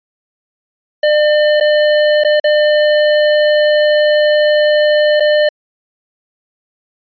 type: tone with dropouts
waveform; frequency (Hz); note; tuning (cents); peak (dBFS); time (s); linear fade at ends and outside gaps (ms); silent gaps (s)
square; 601; D5; +40; -9; 1.03-5.49; 5; 1.601-1.608 / 2.237-2.247 / 2.399-2.441 / 5.199-5.204
effects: resampled to 11025 Hz